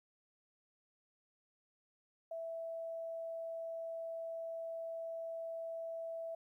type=tone; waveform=sine; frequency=659.3 Hz; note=E5; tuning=in tune; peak=-40 dBFS; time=2.31-6.35 s; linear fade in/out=5 ms; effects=13-bit